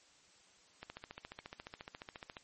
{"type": "click train", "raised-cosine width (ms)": 0.3, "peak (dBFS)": -29, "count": 23, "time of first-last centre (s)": [0.83, 2.368], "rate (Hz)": 14.3, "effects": ["white hiss -65 dBFS RMS until 2.43 s", "MP3 32 kbps"]}